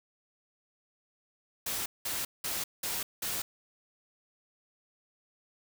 white noise bursts, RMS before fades -34 dBFS, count 5, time 1.66-3.42 s, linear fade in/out 5 ms, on 200 ms, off 190 ms, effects none

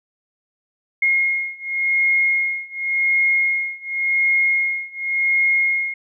sine beating tone pair, 2148 / 2148.9 Hz, C7 / C7, +45 / +46 cents, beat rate 0.9 Hz, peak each -20 / -19 dBFS, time 1.02-5.94 s, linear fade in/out 5 ms, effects none

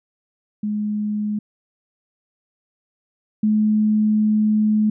sine tone pair in turn, 210 / 213.7 Hz, G#3 / G#3, +19 / +50 cents, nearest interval unison, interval 31 cents, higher second, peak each -20 / -14 dBFS, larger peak second, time 0.63-1.39 / 3.43-4.9 s, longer second, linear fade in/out 5 ms, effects none

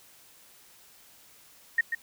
sine tone with echo, 1857 Hz, A#6, 7 cents flat, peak -19 dBFS, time 1.78-1.81 s, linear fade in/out 5 ms, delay 140 ms, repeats 1, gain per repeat -7 dB, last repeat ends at 1.95 s, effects white hiss -56 dBFS RMS until 2.02 s

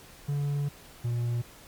triangle tone pair in turn, 143.5 / 119.42 Hz, D3 / A#2, -40 / +42 cents, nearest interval minor third, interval 318 cents, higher first, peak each -24 dBFS, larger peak neither, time 0.28-0.69 / 1.04-1.42 s, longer first, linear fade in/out 10 ms, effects pink hiss -51 dBFS RMS until 1.67 s + MP3 96 kbps

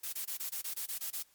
blue noise bursts, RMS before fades -38 dBFS, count 10, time 0.03-1.228 s, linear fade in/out 10 ms, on 100 ms, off 22 ms, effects white hiss -67 dBFS RMS until 1.34 s + MP3 96 kbps

